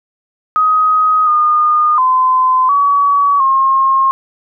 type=tone with pitch steps; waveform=sine; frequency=1257 / 1221 / 1027 / 1134 / 1072 Hz; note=D#6 / D#6 / C6 / C#6 / C6; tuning=+17 / -33 / -33 / +39 / +42 cents; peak=-8 dBFS; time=0.56-4.11 s; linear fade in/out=0 ms; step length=710 ms; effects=none